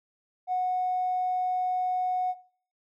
triangle tone with tanh clipping, 734 Hz, F#5, 14 cents flat, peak -24 dBFS, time 0.47-2.35 s, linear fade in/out 50 ms, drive 4 dB, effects noise-tail reverb RT60 0.5 s tail -19 dB re dry

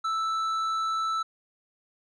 triangle tone with tanh clipping, 1318.5 Hz, E6, in tune, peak -27 dBFS, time 0.04-1.23 s, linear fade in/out 10 ms, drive 12 dB, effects none

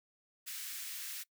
white high-pass noise, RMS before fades -43 dBFS, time 0.46-1.24 s, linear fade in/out 20 ms, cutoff 1500 Hz, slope 24 dB/octave, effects noise-tail reverb RT60 0.1 s tail -22 dB re dry

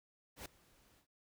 pink noise with ADSR envelope, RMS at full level -45 dBFS, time 0.36-1.07 s, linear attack 96 ms, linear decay 5 ms, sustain -24 dB, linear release 87 ms, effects none

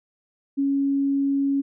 sine tone, 277.2 Hz, C#4, in tune, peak -19 dBFS, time 0.57-1.62 s, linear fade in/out 20 ms, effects none

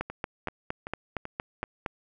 two click trains, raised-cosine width 0.5 ms, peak -15 / -21 dBFS, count 9 / 5, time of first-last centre 0.01-1.862 / 0.1-1.638 s, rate 4.32 / 2.6 Hz, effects none

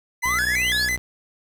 45% pulse tone with vibrato, 1853 Hz, A#6, 11 cents flat, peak -21 dBFS, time 0.22-0.97 s, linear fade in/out 20 ms, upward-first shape square, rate 3 Hz, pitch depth 150 cents each way
triangle exponential sweep, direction up, 932.3 to 4913 Hz, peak -22 dBFS, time 0.23-0.86 s, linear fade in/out 10 ms
sawtooth tone, 61.3 Hz, B1, 12 cents flat, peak -28 dBFS, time 0.25-0.98 s, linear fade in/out 0 ms
effects none

